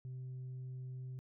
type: tone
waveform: sine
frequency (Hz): 128.4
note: C3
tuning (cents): -32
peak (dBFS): -40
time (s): 0.05-1.19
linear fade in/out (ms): 0
effects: tanh soft clip ceiling -41 dBFS